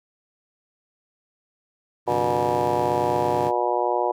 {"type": "chord", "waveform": "20% pulse", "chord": "G suspended fourth", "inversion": "none", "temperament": "just", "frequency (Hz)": [98, 130.67, 147], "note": ["G2", "C3", "D3"], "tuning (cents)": [0, -2, 2], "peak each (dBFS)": [-30, -30, -29], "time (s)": [2.06, 3.52], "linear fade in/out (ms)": 50}
{"type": "harmonic tone", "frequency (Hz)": 121.1, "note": "B2", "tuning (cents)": -34, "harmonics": [3, 4, 5, 6, 7, 8], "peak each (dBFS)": [-27, -27, -27, -27, -27, -27], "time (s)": [2.07, 4.12], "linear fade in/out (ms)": 10}
{"effects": []}